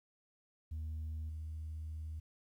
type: tone with level steps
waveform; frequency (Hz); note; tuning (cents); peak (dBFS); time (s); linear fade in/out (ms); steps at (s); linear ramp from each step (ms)
sine; 78.5; D#2; +16; -36 / -39; 0.71-2.2; 10; 1.29; 2
effects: tanh soft clip ceiling -37 dBFS + 12-bit